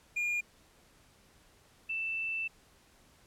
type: tone pair in turn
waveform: triangle / sine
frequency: 2420 / 2658 Hz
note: D#7 / E7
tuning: -49 / +14 cents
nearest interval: major second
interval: 163 cents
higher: second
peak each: -28 / -32 dBFS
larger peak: first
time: 0.16-0.41 / 1.89-2.48 s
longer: second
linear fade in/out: 10 ms
effects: pink hiss -63 dBFS RMS until 3.26 s + low-pass 12000 Hz 12 dB/octave